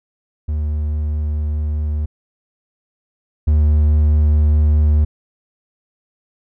triangle tone pair in turn, 75.4 / 75.4 Hz, D2 / D2, +46 / +46 cents, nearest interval unison, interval 0 cents, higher neither, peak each -15 / -8 dBFS, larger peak second, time 0.48-2.06 / 3.47-5.05 s, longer neither, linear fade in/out 10 ms, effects none

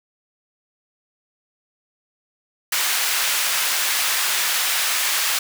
pink high-pass noise, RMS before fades -21 dBFS, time 2.72-5.39 s, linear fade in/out 5 ms, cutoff 1500 Hz, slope 12 dB/octave, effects none

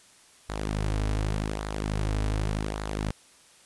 sawtooth tone with flanger, 52.2 Hz, G#1, 10 cents sharp, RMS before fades -29 dBFS, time 0.49-3.11 s, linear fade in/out 5 ms, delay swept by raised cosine 0.34 to 5.64 ms, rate 0.86 Hz, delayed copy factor -0.55, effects white hiss -56 dBFS RMS until 3.65 s + resampled to 24000 Hz

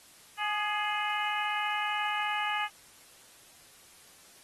harmonic tone with a mistuned harmonic, 420 Hz, G#4, 19 cents sharp, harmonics 2 / 3 / 4 / 5 / 6 / 7, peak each -33 / -35 / -36 / -37 / -38 / -38 dBFS, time 0.37-2.69 s, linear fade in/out 50 ms, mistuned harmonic 3, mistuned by -37 cents, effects white hiss -56 dBFS RMS until 4.43 s + AAC 32 kbps

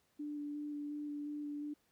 sine tone with vibrato, 293.7 Hz, D4, in tune, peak -39 dBFS, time 0.19-1.74 s, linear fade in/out 10 ms, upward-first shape square, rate 2.8 Hz, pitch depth 10 cents each way, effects pink hiss -75 dBFS RMS until 1.91 s + high-pass 80 Hz 12 dB/octave

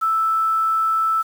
sine tone with quantisation, 1318.5 Hz, E6, in tune, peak -16 dBFS, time 0.01-1.23 s, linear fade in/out 20 ms, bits 7, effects none

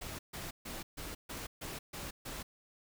pink noise bursts, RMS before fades -43 dBFS, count 8, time 0.01-2.43 s, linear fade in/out 10 ms, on 180 ms, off 140 ms, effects none

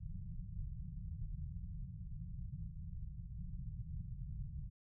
pink low-pass noise, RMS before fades -45 dBFS, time 0-4.7 s, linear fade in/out 20 ms, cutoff 180 Hz, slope 96 dB/octave, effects none

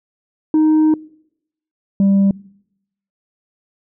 sine tone pair in turn, 311.1 / 196.87 Hz, D#4 / G3, 0 / +8 cents, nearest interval minor sixth, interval 792 cents, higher first, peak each -7 dBFS, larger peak neither, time 0.54-0.94 / 2-2.31 s, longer first, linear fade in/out 2 ms, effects noise-tail reverb RT60 0.8 s tail -25 dB re dry + tanh soft clip ceiling -9 dBFS

